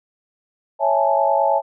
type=chord; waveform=sine; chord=A major seventh; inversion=first; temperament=equal; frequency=554.4 / 659.3 / 830.6 / 880 Hz; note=C#5 / E5 / G#5 / A5; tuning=0 / 0 / 0 / 0 cents; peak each=-20 dBFS; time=0.79-1.62 s; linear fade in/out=50 ms; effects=none